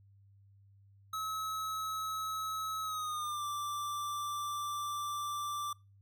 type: tone with pitch glide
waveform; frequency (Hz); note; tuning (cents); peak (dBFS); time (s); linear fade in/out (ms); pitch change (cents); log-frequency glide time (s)
square; 1288 to 1174.3; E6 to D6; -41 to -1; -36; 1.13-5.73; 5; -160; 2.82-3.45
effects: noise-tail reverb RT60 0.3 s tail -25 dB re dry + added 99 Hz sine -59 dBFS peak until 6.01 s